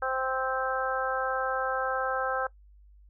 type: harmonic tone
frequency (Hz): 261.6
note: C4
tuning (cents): 0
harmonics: 2 / 3 / 4 / 5 / 6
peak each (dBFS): -32 / -33 / -37 / -32 / -34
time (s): 0.02-2.47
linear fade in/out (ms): 5
effects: noise-tail reverb RT60 0.1 s tail -19 dB re dry + added 50 Hz sine -52 dBFS peak until 3.09 s